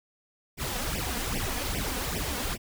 pink noise with flanger, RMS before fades -31 dBFS, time 0.57-2.58 s, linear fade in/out 50 ms, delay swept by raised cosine 0.36 to 4.16 ms, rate 2.5 Hz, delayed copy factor +0.9, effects none

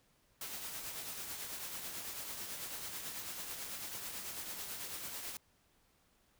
white noise with tremolo, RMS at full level -42 dBFS, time 0.41-5.37 s, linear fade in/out 2 ms, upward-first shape triangle, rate 9.1 Hz, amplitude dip 45%, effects pink hiss -72 dBFS RMS until 6.39 s

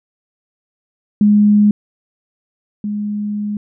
sine tone pair in turn, 207.9 / 207.9 Hz, G#3 / G#3, +2 / +2 cents, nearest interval unison, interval 0 cents, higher neither, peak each -7 / -18 dBFS, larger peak first, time 1.21-1.71 / 2.84-3.57 s, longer second, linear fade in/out 2 ms, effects none

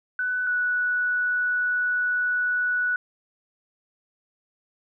sine tone pair in turn, 1495 / 1475.3 Hz, F#6 / F#6, +17 / -5 cents, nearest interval unison, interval 22 cents, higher first, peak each -23 / -21 dBFS, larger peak second, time 0.19-0.47 / 0.47-2.96 s, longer second, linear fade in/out 2 ms, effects none

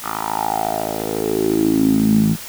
10% pulse tone with band-pass filter sweep, 54.1 Hz, A1, 29 cents flat, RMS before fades -18 dBFS, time 0.02-2.37 s, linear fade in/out 50 ms, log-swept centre 1200 to 180 Hz, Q 6.2, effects white hiss -33 dBFS RMS until 2.48 s

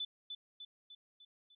sine tone with echo, 3500 Hz, A7, 10 cents flat, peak -36 dBFS, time 0-0.05 s, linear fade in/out 5 ms, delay 300 ms, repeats 5, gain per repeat -5 dB, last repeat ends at 1.55 s, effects none

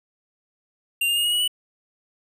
square tone with pitch steps, 2782 / 2816 / 2850 / 2885 / 2920 / 2956 Hz, F7 / F7 / F7 / F#7 / F#7 / F#7, -7 / +14 / +34 / -44 / -24 / -2 cents, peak -20 dBFS, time 1.01-1.478 s, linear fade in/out 5 ms, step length 78 ms, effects none

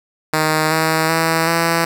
5% pulse tone with pitch steps, 156.1 / 159.56 / 163.11 / 166.73 Hz, D#3 / D#3 / E3 / E3, +6 / +44 / -18 / +20 cents, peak -3 dBFS, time 0.33-1.85 s, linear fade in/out 5 ms, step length 380 ms, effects none

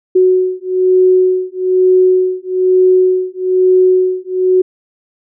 sine beating tone pair, 369.3 / 370.4 Hz, F#4 / F#4, -3 / +2 cents, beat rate 1.1 Hz, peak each -11 dBFS, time 0.15-4.62 s, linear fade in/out 10 ms, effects none

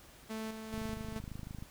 sawtooth tone with tremolo, 220 Hz, A3, in tune, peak -34 dBFS, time 0.29-1.2 s, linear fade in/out 20 ms, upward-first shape square, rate 2.3 Hz, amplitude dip 45%
click train, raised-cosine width 5 ms, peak -31 dBFS, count 24, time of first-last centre 0.74-1.625 s, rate 26 Hz
effects pink hiss -57 dBFS RMS until 1.7 s

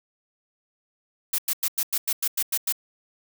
blue noise bursts, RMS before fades -24 dBFS, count 10, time 1.33-2.725 s, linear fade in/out 5 ms, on 54 ms, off 95 ms, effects none

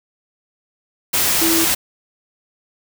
sine tone in noise, 328.7 Hz, E4, 5 cents flat, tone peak -17 dBFS, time 1.41-1.65 s, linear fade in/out 10 ms, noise white, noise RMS -17 dBFS, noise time 1.13-1.75 s, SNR -3 dB, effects none

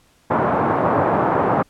white band-pass noise, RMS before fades -18 dBFS, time 0.3-1.63 s, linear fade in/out 10 ms, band 100 to 1100 Hz, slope 24 dB/octave, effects pink hiss -57 dBFS RMS until 1.69 s + low-pass 12000 Hz 12 dB/octave

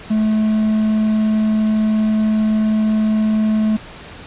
triangle tone with quantisation, 216.3 Hz, A3, 29 cents flat, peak -11 dBFS, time 0.1-3.77 s, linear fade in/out 10 ms, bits 6, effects pink hiss -36 dBFS RMS until 4.26 s + resampled to 8000 Hz

